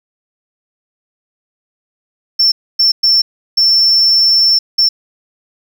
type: tone bursts at uneven times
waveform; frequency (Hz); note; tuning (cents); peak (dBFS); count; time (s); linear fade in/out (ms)
sine; 5390; E8; +38; -5; 5; 2.39-2.52 / 2.79-2.92 / 3.03-3.22 / 3.57-4.59 / 4.78-4.89; 10
effects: tanh soft clip ceiling -5 dBFS + 7-bit